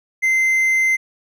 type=tone; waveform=triangle; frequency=2074 Hz; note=C7; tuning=16 cents flat; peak=-12 dBFS; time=0.22-0.97 s; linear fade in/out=20 ms; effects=none